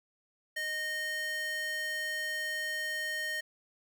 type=tone with high-pass filter; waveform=square; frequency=617 Hz; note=D#5; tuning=15 cents flat; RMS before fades=-35 dBFS; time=0.56-3.41 s; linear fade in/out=10 ms; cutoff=1500 Hz; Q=4; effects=none